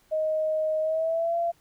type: tone with pitch glide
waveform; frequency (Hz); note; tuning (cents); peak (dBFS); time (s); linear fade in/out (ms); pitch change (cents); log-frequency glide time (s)
sine; 625 to 681.6; D#5 to F5; +8 to -42; -23; 0.11-1.52; 20; +150; 0.81-1.37
effects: pink hiss -63 dBFS RMS until 1.6 s

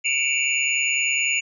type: tone cluster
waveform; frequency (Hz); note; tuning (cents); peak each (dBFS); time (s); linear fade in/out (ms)
sine; 2258 / 2388 / 2679 / 2823 / 6900; C#7 / D7 / E7 / F7 / A8; +31 / +28 / +27 / +18 / -35; -26; 0.04-1.41; 20
effects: none

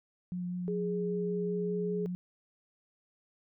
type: tone with vibrato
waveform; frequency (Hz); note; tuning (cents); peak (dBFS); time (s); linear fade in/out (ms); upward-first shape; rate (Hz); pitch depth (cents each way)
sine; 178.6; F3; +39; -33; 0.32-2.15; 0; triangle; 5.1; 14
type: tone with pitch glide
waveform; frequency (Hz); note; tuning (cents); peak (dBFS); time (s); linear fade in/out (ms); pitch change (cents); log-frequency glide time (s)
sine; 415.3 to 418.7; G#4 to G#4; 0 to +14; -32; 0.68-2.06; 0; +14; 1.43-1.82
effects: none

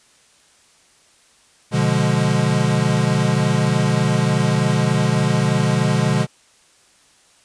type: chord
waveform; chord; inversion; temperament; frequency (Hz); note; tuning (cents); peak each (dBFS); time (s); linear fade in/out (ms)
square; B diminished seventh; none; equal; 123.47 / 146.83 / 174.61 / 207.7; B2 / D3 / F3 / Ab3; 0 / 0 / 0 / 0; -21 / -20 / -23 / -23; 1.71-6.27; 50
effects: white hiss -54 dBFS RMS until 7.44 s + resampled to 22050 Hz

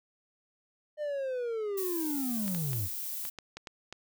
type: linear sweep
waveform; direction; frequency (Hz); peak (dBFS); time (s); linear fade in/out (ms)
triangle; down; 610 to 83.3; -29; 0.97-2.89; 50
type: noise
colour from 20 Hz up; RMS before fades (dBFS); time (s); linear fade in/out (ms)
violet; -37; 1.77-3.3; 10
type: clicks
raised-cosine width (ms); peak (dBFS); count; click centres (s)
0.2; -24; 8; 2.48 / 2.548 / 2.732 / 3.252 / 3.387 / 3.57 / 3.672 / 3.926
effects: none

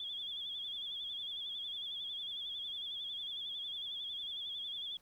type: tone with vibrato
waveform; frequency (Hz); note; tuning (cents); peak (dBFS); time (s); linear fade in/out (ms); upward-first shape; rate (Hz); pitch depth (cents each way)
sine; 3389; G#7; +34; -39; 0-4.97; 2; sine; 11; 75
effects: pink hiss -69 dBFS RMS until 5.01 s

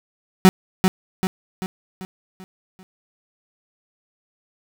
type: tone with echo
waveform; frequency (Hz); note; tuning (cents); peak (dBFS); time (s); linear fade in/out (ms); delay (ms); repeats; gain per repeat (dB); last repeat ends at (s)
35% pulse; 187; F#3; +19; -5; 0.45-0.49; 0; 390; 6; -6; 2.83
effects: none

